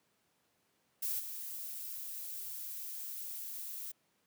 violet noise with level steps, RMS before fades -36 / -43 dBFS, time 1.02-3.92 s, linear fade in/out 10 ms, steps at 1.19 s, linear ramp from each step 10 ms, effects pink hiss -75 dBFS RMS until 4.26 s + high-pass 150 Hz 12 dB/octave

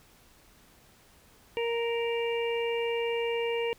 harmonic tone, 466.2 Hz, A#4, in tune, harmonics 1 / 2 / 4 / 5 / 6, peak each -28 / -38 / -44 / -38 / -38 dBFS, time 1.57-3.73 s, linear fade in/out 0 ms, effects pink hiss -59 dBFS RMS until 3.78 s

